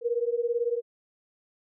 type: beating tone pair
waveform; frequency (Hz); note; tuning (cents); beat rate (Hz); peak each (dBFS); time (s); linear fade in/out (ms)
sine; 466.2 / 484.2; A#4 / B4; 0 / -34; 18; -27 / -28; 0.01-0.82; 50
effects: none